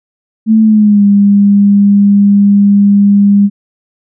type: tone with pitch glide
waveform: sine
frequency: 220 to 201.7 Hz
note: A3 to G3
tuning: 0 to +50 cents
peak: -3 dBFS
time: 0.46-3.5 s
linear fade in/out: 50 ms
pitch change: -150 cents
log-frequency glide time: 0.62-1.04 s
effects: none